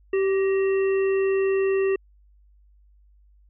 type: harmonic tone with a mistuned harmonic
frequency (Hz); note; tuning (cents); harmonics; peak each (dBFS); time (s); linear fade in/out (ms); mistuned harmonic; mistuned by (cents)
387.7; G4; -19; 1 / 3 / 5 / 7; -19 / -38 / -35 / -37; 0.13-1.96; 5; 5; -51
effects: added 50 Hz sine -53 dBFS peak until 3.49 s